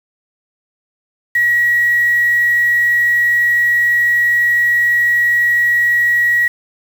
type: tone with quantisation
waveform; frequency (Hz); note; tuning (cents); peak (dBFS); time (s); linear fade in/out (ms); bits
sine; 1913; A#6; +44; -10; 1.35-6.48; 5; 5
effects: none